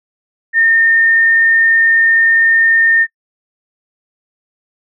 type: tone with frequency modulation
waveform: sine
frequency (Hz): 1821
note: A#6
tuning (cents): -41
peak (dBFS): -7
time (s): 0.53-3.07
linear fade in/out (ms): 50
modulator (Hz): 31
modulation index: 0.28
effects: noise-tail reverb RT60 0.1 s tail -26 dB re dry